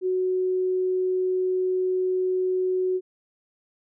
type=tone; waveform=sine; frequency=370 Hz; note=F#4; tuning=in tune; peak=-21 dBFS; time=0.01-3.01 s; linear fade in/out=50 ms; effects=none